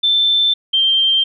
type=tone pair in turn; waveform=sine; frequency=3544 / 3155 Hz; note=A7 / G7; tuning=+12 / +10 cents; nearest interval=major second; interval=202 cents; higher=first; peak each=-11 dBFS; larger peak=neither; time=0.03-0.54 / 0.73-1.24 s; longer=neither; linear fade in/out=10 ms; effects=none